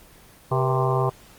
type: harmonic tone with a mistuned harmonic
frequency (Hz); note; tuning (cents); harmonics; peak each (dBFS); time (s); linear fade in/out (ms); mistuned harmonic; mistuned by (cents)
130.81; C3; 0; 1 / 3 / 4 / 5 / 6 / 7 / 8 / 9; -22 / -26 / -29 / -29 / -29 / -31 / -27 / -33; 0.51-1.1; 10; 4; -130
effects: pink hiss -50 dBFS RMS until 1.38 s + Opus 24 kbps